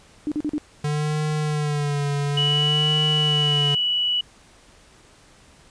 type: tone bursts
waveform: sine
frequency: 300 Hz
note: D4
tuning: 37 cents sharp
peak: -21 dBFS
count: 4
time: 0.27-0.581 s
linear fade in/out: 0 ms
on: 47 ms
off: 41 ms
type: tone with vibrato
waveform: square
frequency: 147.7 Hz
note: D3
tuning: 10 cents sharp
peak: -22 dBFS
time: 0.84-3.75 s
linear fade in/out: 5 ms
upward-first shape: sine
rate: 0.57 Hz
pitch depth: 57 cents each way
type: tone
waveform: sine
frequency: 2946 Hz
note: F#7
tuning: 8 cents flat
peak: -19 dBFS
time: 2.37-4.21 s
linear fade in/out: 5 ms
effects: pink hiss -52 dBFS RMS until 5.7 s + resampled to 22050 Hz